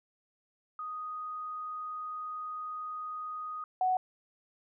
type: tone pair in turn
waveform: sine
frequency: 1244.5 / 742.3 Hz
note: D#6 / F#5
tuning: 0 / +5 cents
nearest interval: major sixth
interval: 895 cents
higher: first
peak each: -36 / -25 dBFS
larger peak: second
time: 0.79-3.64 / 3.81-3.97 s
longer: first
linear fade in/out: 2 ms
effects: none